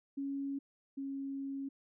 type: tone pair in turn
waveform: sine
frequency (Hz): 277 / 274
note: C#4 / C#4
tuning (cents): -1 / -20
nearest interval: unison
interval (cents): 19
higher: first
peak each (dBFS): -35 / -37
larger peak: first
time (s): 0.17-0.59 / 0.97-1.69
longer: second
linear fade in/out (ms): 10
effects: none